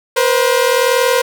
sawtooth tone pair together, 479.6 / 520.5 Hz, A#4 / C5, +49 / -9 cents, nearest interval minor second, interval 142 cents, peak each -10 dBFS, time 0.16-1.22 s, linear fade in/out 10 ms, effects none

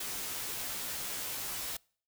white noise with comb filter, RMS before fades -38 dBFS, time 0-1.77 s, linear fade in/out 5 ms, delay 13 ms, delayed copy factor -0.75, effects noise-tail reverb RT60 0.5 s tail -26 dB re dry

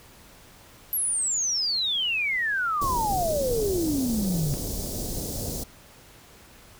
sine exponential sweep, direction down, 11840 to 136.9 Hz, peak -23 dBFS, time 0.93-4.54 s, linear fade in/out 0 ms
pink band-stop noise, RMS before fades -31 dBFS, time 2.81-5.64 s, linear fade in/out 10 ms, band 600 to 4800 Hz, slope 24 dB/octave
effects pink hiss -51 dBFS RMS until 6.79 s

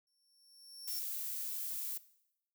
sawtooth tone with exponential growth, 5450 Hz, F8, 43 cents flat, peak -37 dBFS, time 0.07-0.99 s, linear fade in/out 1 ms, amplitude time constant 200 ms
violet noise, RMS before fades -40 dBFS, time 0.87-1.98 s, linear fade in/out 10 ms
effects noise-tail reverb RT60 0.8 s tail -18 dB re dry

